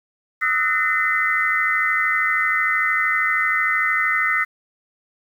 sine tone cluster, 1235 / 1308 / 1479 / 1828 / 2040 Hz, D#6 / E6 / F#6 / A#6 / C7, -13 / -14 / -1 / -34 / -44 cents, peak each -28 / -25 / -28 / -22 / -20 dBFS, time 0.41-4.45 s, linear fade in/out 20 ms, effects 8-bit

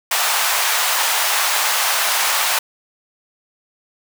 pink high-pass noise, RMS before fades -18 dBFS, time 0.11-2.59 s, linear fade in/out 5 ms, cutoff 750 Hz, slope 24 dB/octave, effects none

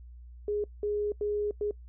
sine tone bursts at uneven times, 415.3 Hz, G#4, in tune, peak -27 dBFS, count 4, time 0.48-0.64 / 0.83-1.12 / 1.21-1.51 / 1.61-1.71 s, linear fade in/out 2 ms, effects noise-tail reverb RT60 0.1 s tail -24 dB re dry + added 60 Hz sine -45 dBFS peak until 1.88 s

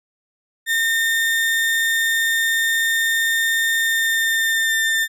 35% pulse tone with pitch glide, 1819 to 1797.1 Hz, A#6 to A6, -43 to +36 cents, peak -15 dBFS, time 0.66-5.08 s, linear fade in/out 50 ms, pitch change -21 cents, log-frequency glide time 3.76-4.93 s, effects none

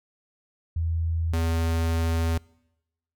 sine / square tone pair in turn, 82.41 / 82.41 Hz, E2 / E2, 0 / 0 cents, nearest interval unison, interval 0 cents, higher neither, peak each -23 dBFS, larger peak neither, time 0.76-1.33 / 1.33-2.38 s, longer second, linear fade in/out 5 ms, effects noise-tail reverb RT60 0.9 s tail -25 dB re dry

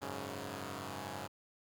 5% pulse chord, F# suspended second, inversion none, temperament equal, 92.5 / 103.83 / 138.59 Hz, F#2 / G#2 / C#3, 0 / 0 / 0 cents, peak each -34 dBFS, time 0.01-1.28 s, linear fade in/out 20 ms, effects Opus 48 kbps

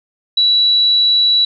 sine tone, 3928 Hz, B7, 10 cents flat, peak -9 dBFS, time 0.37-1.45 s, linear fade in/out 5 ms, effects none

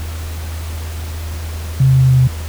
sine tone with pitch steps, 132.8 / 131.73 / 130.67 / 129.62 / 128.57 Hz, C3 / C3 / C3 / C3 / C3, +26 / +12 / -2 / -16 / -30 cents, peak -7 dBFS, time 1.8-2.275 s, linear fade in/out 5 ms, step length 95 ms, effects added 80 Hz sine -22 dBFS peak until 2.48 s + pink hiss -33 dBFS RMS until 2.48 s

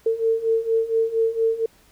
sine beating tone pair, 448.7 / 453 Hz, A4 / A#4, +34 / -50 cents, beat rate 4.3 Hz, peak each -23 / -20 dBFS, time 0.06-1.66 s, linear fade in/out 5 ms, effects pink hiss -56 dBFS RMS until 1.91 s

